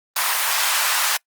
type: high-pass noise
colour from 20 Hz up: pink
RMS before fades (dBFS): -20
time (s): 0.16-1.17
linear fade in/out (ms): 5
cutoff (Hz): 860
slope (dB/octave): 24
effects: noise-tail reverb RT60 0.1 s tail -24 dB re dry + Opus 24 kbps